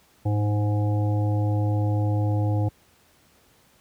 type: harmonic tone with a mistuned harmonic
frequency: 104.1 Hz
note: G#2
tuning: 5 cents sharp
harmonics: 1 / 3 / 5 / 7 / 8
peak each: -20 / -30 / -34 / -37 / -38 dBFS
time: 0.25-2.69 s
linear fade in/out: 10 ms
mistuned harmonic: 1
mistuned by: +21 cents
effects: pink hiss -59 dBFS RMS until 3.8 s + high-pass 60 Hz 12 dB/octave

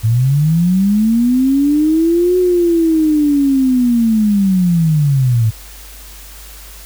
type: linear two-way sweep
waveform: sine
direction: up then down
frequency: 107 to 366.3 to 107 Hz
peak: -9 dBFS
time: 0.03-5.51 s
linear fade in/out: 20 ms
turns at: 2.38 s
effects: added 50 Hz sine -35 dBFS peak until 6.85 s + white hiss -37 dBFS RMS until 6.85 s

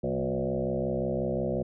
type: tone with frequency modulation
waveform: sine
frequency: 363.4 Hz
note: F#4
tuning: 31 cents flat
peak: -26 dBFS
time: 0.03-1.63 s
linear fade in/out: 10 ms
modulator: 65.6 Hz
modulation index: 3.9
effects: none

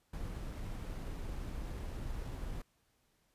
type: noise with sample-and-hold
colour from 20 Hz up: brown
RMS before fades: -41 dBFS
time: 0.13-2.62 s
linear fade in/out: 5 ms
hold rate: 11025 Hz
effects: pink hiss -75 dBFS RMS until 3.34 s + resampled to 32000 Hz

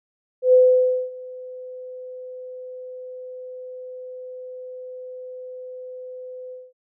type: tone with ADSR envelope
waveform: sine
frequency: 507 Hz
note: B4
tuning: 45 cents sharp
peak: -9 dBFS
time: 0.42-6.73 s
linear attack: 110 ms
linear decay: 570 ms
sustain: -24 dB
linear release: 210 ms
effects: none

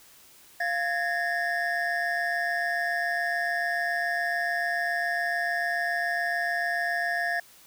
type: tone cluster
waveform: triangle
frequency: 694 / 1670 / 1817 Hz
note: F5 / G#6 / A#6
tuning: -11 / +9 / -45 cents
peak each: -28 dBFS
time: 0.6-7.4 s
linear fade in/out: 5 ms
effects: white hiss -54 dBFS RMS until 7.66 s

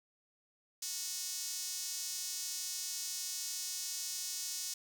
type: tone with high-pass filter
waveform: sawtooth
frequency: 366.5 Hz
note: F#4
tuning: 16 cents flat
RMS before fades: -40 dBFS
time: 0.82-4.74 s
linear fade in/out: 5 ms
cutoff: 5900 Hz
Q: 1.9
effects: none

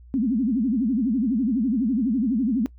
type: tone with vibrato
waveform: sine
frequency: 240 Hz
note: B3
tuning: 49 cents flat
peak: -19 dBFS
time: 0.14-2.66 s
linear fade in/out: 0 ms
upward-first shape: sine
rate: 12 Hz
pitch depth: 260 cents each way
effects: noise-tail reverb RT60 0.1 s tail -21 dB re dry + added 60 Hz sine -44 dBFS peak until 2.78 s

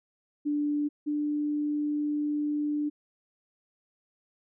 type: tone pair in turn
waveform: sine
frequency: 293.7 / 296.1 Hz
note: D4 / D4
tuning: 0 / +14 cents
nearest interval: unison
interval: 14 cents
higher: second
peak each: -25 / -26 dBFS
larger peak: first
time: 0.45-0.89 / 1.06-2.9 s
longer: second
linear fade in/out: 20 ms
effects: none

